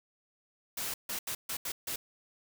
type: noise bursts at uneven times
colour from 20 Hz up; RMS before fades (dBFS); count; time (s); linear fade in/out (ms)
white; -36; 6; 0.77-0.94 / 1.09-1.19 / 1.27-1.35 / 1.49-1.57 / 1.65-1.72 / 1.87-1.96; 5
effects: none